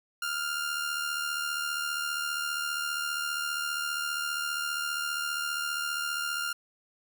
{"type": "tone with amplitude modulation", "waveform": "sawtooth", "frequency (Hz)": 1400, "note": "F6", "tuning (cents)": 4, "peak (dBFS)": -24, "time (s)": [0.22, 6.53], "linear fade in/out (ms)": 5, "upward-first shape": "sine", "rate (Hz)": 75, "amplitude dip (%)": 50, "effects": []}